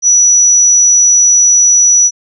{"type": "tone", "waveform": "sine", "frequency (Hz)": 5890, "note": "F#8", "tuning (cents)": -9, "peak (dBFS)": -4, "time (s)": [0.02, 2.11], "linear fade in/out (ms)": 50, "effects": []}